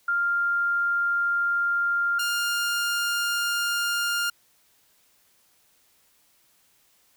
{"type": "tone pair in turn", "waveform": ["sine", "sawtooth"], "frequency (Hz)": [1396.9, 1405.8], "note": ["F6", "F6"], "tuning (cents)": [0, 11], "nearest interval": "unison", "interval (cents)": 11, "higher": "second", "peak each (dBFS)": [-21, -20], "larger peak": "second", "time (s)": [[0.08, 2.19], [2.19, 4.3]], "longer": "neither", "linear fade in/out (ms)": 5, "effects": ["white hiss -63 dBFS RMS until 7.16 s"]}